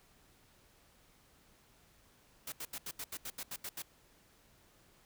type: noise bursts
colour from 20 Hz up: white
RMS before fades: -42 dBFS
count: 11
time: 2.47-3.822 s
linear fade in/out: 5 ms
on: 52 ms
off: 78 ms
effects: pink hiss -66 dBFS RMS until 5.05 s